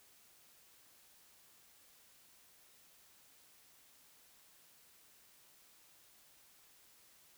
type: silence
effects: white hiss -65 dBFS RMS until 7.37 s